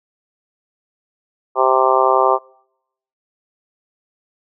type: harmonic tone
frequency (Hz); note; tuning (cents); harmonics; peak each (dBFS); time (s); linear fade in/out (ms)
130.81; C3; 0; 3 / 4 / 5 / 6 / 7 / 8 / 9; -19 / -19 / -19 / -19 / -19 / -19 / -19; 1.55-2.39; 50
effects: noise-tail reverb RT60 0.8 s tail -26 dB re dry